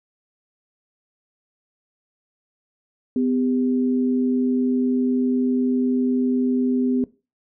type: tone pair together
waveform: sine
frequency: 252 / 400 Hz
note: B3 / G4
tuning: +35 / +35 cents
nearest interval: minor sixth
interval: 800 cents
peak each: -18 / -27 dBFS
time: 3.16-7.04 s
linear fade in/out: 2 ms
effects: noise-tail reverb RT60 0.3 s tail -19 dB re dry